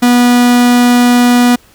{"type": "tone", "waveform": "45% pulse", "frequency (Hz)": 243.9, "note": "B3", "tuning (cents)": -21, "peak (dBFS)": -5, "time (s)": [0.02, 1.56], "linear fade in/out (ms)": 10, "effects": ["pink hiss -45 dBFS RMS until 1.74 s"]}